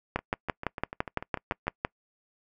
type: two click trains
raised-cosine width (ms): 0.5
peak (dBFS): -21 / -11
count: 11 / 11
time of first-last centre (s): 0.19-1.669 / 0.16-1.849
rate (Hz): 6.76 / 5.92
effects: noise-tail reverb RT60 0.1 s tail -26 dB re dry